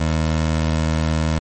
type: tone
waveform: 20% pulse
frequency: 79.2 Hz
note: D#2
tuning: 31 cents sharp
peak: -12 dBFS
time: 0-1.39 s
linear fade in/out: 5 ms
effects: MP3 32 kbps